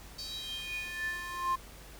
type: tone with high-pass filter sweep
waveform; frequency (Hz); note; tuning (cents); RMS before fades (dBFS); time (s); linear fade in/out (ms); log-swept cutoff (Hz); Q
square; 352.3; F4; +15; -37; 0.18-1.56; 10; 4700 to 1000; 8.2
effects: added 50 Hz sine -52 dBFS peak until 1.99 s + pink hiss -52 dBFS RMS until 1.99 s